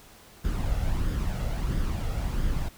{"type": "noise with flanger", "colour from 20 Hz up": "brown", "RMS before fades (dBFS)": -27, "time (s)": [0.44, 2.69], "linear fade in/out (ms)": 10, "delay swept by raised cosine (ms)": [0.59, 1.51], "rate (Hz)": 1.5, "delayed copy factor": 0.5, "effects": ["pink hiss -52 dBFS RMS until 2.77 s"]}